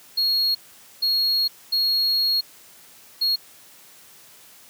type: tone bursts at uneven times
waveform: triangle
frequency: 4300 Hz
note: C8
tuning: 47 cents sharp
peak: -17 dBFS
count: 4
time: 0.17-0.55 / 1.02-1.48 / 1.72-2.41 / 3.21-3.36 s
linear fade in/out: 10 ms
effects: white hiss -49 dBFS RMS until 4.69 s + high-pass 80 Hz 12 dB/octave